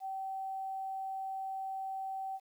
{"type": "tone with quantisation", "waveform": "sine", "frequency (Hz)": 770, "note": "G5", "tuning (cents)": -31, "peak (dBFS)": -36, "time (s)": [0, 2.4], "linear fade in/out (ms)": 50, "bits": 11, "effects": []}